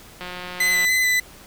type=click train; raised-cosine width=0.3 ms; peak=-17 dBFS; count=116; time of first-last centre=0.21-0.849 s; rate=180 Hz
type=tone with vibrato; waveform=40% pulse; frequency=2011 Hz; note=B6; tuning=31 cents sharp; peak=-16 dBFS; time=0.6-1.2 s; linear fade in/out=5 ms; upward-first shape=square; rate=3.4 Hz; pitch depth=11 cents each way
effects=pink hiss -45 dBFS RMS until 1.46 s